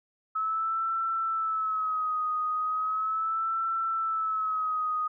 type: tone with vibrato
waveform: sine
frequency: 1291 Hz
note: E6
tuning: 37 cents flat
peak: -26 dBFS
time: 0.35-5.08 s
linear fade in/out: 10 ms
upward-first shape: sine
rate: 0.37 Hz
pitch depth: 62 cents each way
effects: none